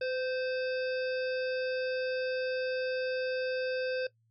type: harmonic tone with a mistuned harmonic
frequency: 520 Hz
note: C5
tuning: 11 cents flat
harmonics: 1 / 3 / 5 / 7 / 9 / 10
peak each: -31 / -39 / -43 / -50 / -48 / -53 dBFS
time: 0.01-4.07 s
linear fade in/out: 5 ms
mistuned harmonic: 1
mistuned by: -28 cents
effects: noise-tail reverb RT60 0.1 s tail -17 dB re dry + added 113 Hz sine -68 dBFS peak until 4.3 s